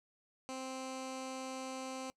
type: tone with low-pass filter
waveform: 15% pulse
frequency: 261.6 Hz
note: C4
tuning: in tune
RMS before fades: -43 dBFS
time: 0.49-2.1 s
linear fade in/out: 0 ms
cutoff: 7700 Hz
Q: 1.9
effects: noise-tail reverb RT60 0.1 s tail -23 dB re dry